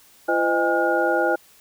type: tone cluster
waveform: sine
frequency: 341.5 / 511 / 621 / 813 / 1429 Hz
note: F4 / C5 / D#5 / G#5 / F6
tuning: -39 / -41 / -3 / -37 / +39 cents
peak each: -24 dBFS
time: 0.28-1.36 s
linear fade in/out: 10 ms
effects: white hiss -53 dBFS RMS until 1.6 s